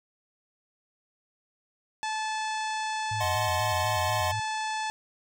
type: harmonic tone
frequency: 869 Hz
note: A5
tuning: 22 cents flat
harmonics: 1 / 2 / 3 / 4 / 5 / 6 / 7 / 8 / 9 / 10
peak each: -30 / -36 / -40 / -42 / -44 / -46 / -47 / -48 / -49 / -50 dBFS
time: 2.03-4.9 s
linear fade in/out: 0 ms
type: tone with vibrato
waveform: sine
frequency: 98 Hz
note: G2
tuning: in tune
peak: -32 dBFS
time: 3.11-4.4 s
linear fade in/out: 5 ms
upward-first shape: square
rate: 4.1 Hz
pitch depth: 150 cents each way
type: chord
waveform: square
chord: C diminished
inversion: first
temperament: equal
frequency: 622.3 / 740 / 1046.5 Hz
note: Eb5 / Gb5 / C6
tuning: 0 / 0 / 0 cents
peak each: -33 dBFS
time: 3.2-4.32 s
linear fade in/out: 10 ms
effects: none